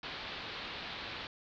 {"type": "low-pass noise", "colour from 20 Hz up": "white", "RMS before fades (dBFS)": -43, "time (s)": [0.03, 1.27], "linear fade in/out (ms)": 2, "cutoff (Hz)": 4300, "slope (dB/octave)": 48, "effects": []}